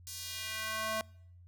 square tone with high-pass filter sweep, 218.9 Hz, A3, 9 cents flat, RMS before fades -38 dBFS, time 0.07-1.01 s, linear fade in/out 0 ms, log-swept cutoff 6300 to 640 Hz, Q 1.1, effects noise-tail reverb RT60 0.7 s tail -26 dB re dry + added 88 Hz sine -53 dBFS peak until 1.47 s

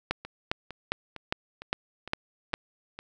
two click trains, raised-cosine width 0.3 ms, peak -10 / -23 dBFS, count 7 / 7, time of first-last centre 0.11-2.539 / 0.25-2.99 s, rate 2.47 / 2.19 Hz, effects none

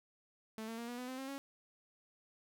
sawtooth tone with pitch steps, 220 / 227.2 / 234.7 / 242.4 / 250.4 / 258.6 / 267.1 / 275.9 Hz, A3 / A#3 / A#3 / B3 / B3 / C4 / C4 / C#4, 0 / -44 / +12 / -32 / +24 / -20 / +36 / -8 cents, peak -38 dBFS, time 0.58-1.38 s, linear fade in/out 0 ms, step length 100 ms, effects none

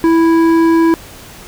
sine tone with hard clipping, 329.6 Hz, E4, in tune, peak -9 dBFS, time 0.04-0.94 s, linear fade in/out 0 ms, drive 10 dB, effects pink hiss -35 dBFS RMS until 1.47 s

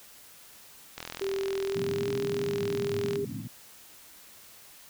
click train, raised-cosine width 0.2 ms, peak -19 dBFS, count 92, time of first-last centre 0.98-3.157 s, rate 41.8 Hz
sine tone with pitch glide, 390 to 403.3 Hz, G4 to G4, -9 to +49 cents, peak -28 dBFS, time 1.21-3.25 s, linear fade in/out 5 ms, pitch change +58 cents, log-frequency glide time 1.66-2.08 s
pink band-pass noise, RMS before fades -37 dBFS, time 1.75-3.48 s, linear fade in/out 10 ms, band 100 to 300 Hz, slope 96 dB/octave
effects white hiss -52 dBFS RMS until 4.89 s

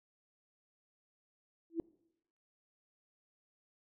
sine tone with exponential growth, 331.1 Hz, E4, 8 cents sharp, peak -27 dBFS, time 1.7-1.8 s, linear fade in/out 1 ms, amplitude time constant 20 ms, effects noise-tail reverb RT60 0.9 s tail -24 dB re dry

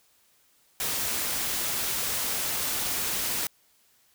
white noise, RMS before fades -29 dBFS, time 0.8-3.47 s, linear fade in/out 2 ms, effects white hiss -64 dBFS RMS until 4.14 s

